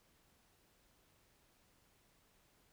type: silence
effects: pink hiss -72 dBFS RMS until 2.72 s